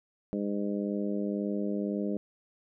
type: harmonic tone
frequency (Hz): 101.9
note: G#2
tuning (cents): -32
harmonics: 2 / 3 / 4 / 5 / 6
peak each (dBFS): -31 / -35 / -37 / -39 / -41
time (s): 0.33-2.17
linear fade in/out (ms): 0
effects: none